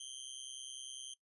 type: tone with amplitude modulation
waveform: 20% pulse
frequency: 3136 Hz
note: G7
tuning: in tune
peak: -36 dBFS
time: 0-1.14 s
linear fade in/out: 5 ms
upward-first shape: sine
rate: 130 Hz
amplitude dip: 90%
effects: noise-tail reverb RT60 0.1 s tail -18 dB re dry + resampled to 24000 Hz